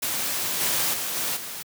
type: noise with level steps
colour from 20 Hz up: white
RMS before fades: -27 / -24 / -29 / -27 / -35 dBFS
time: 0.02-1.63 s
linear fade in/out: 10 ms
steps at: 0.6 / 0.93 / 1.15 / 1.36 s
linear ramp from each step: 10 ms
effects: high-pass 100 Hz 12 dB/octave